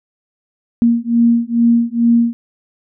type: beating tone pair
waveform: sine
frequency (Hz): 233.1 / 235.4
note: A#3 / A#3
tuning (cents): 0 / +17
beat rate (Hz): 2.3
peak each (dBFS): -13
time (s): 0.82-2.33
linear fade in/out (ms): 0
effects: none